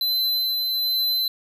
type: tone with tremolo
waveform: square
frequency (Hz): 4048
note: B7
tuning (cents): +42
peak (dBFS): -20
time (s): 0.01-1.28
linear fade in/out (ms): 2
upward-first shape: sine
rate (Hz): 1.2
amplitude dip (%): 25
effects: none

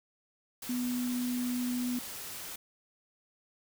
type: tone in noise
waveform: sine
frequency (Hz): 246.9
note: B3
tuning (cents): 0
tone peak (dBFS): -30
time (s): 0.69-1.99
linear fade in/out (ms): 5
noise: white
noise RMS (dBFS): -42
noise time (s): 0.62-2.56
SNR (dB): +9
effects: none

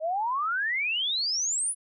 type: exponential sweep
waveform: sine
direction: up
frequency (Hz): 608 to 10300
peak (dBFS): -25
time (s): 0-1.75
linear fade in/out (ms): 50
effects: none

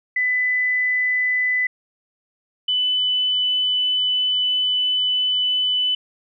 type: tone pair in turn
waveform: sine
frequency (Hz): 2000 / 2999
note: B6 / F#7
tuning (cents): +21 / +23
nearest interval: perfect fifth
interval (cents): 702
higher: second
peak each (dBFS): -17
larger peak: neither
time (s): 0.16-1.67 / 2.68-5.95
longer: second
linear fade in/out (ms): 5
effects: none

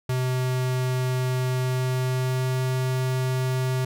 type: tone with pitch glide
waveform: square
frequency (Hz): 127.9 to 129.09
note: C3 to C3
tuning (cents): -39 to -23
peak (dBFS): -23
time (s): 0.09-3.85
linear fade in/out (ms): 5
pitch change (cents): +16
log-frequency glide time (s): 1.5-2.63
effects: none

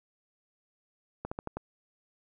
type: slowing click train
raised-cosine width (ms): 1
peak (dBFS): -21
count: 5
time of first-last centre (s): 1.25-1.57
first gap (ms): 65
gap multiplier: 1.14
effects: none

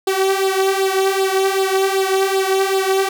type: tone with flanger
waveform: sawtooth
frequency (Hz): 385.1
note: G4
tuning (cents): -31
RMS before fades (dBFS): -17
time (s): 0.07-3.09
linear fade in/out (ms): 5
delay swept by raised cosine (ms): 0.23 to 2.93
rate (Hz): 2.6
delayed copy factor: +0.7
effects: none

